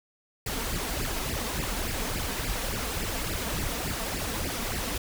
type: noise with flanger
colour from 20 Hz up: pink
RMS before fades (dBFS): -31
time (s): 0.46-4.98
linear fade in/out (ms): 5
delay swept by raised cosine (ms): 0.39 to 4.49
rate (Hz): 3.5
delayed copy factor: +0.8
effects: none